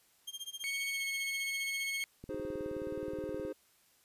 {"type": "tone with tremolo", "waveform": "sawtooth", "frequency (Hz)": 3200, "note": "G7", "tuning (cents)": 35, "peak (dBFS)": -35, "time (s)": [0.27, 2.04], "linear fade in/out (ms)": 10, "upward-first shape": "sine", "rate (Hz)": 15, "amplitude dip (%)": 95}
{"type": "tone with pitch glide", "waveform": "40% pulse", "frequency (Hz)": [2217, 2194], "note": ["C#7", "C#7"], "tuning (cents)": [0, -18], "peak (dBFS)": -34, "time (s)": [0.64, 2.04], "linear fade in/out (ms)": 0, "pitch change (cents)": -18, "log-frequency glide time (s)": [0.9, 1.02]}
{"type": "click train", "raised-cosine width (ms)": 3, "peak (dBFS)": -33, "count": 24, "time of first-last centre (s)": [2.24, 3.451], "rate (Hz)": 19}
{"type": "chord", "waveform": "triangle", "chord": "Ab dominant seventh", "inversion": "second", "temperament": "equal", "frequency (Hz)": [311.1, 370, 415.3, 523.3], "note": ["Eb4", "Gb4", "Ab4", "C5"], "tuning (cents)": [0, 0, 0, 0], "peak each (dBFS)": [-40, -44, -40, -39], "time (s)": [2.29, 3.53], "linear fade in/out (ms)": 10}
{"effects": ["white hiss -68 dBFS RMS until 4.04 s", "resampled to 32000 Hz"]}